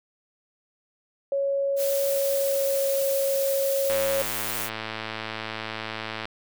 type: tone with pitch glide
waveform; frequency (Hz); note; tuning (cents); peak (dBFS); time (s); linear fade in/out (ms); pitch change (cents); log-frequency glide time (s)
sine; 554.4 to 547.7; C#5 to C#5; 0 to -21; -22; 1.32-4.22; 2; -21; 2.08-2.99
type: noise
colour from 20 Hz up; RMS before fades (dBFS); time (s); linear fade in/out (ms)
blue; -31; 1.76-4.7; 50
type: click train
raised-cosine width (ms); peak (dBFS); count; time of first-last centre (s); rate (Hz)
0.3; -15; 260; 3.9-6.255; 110
effects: none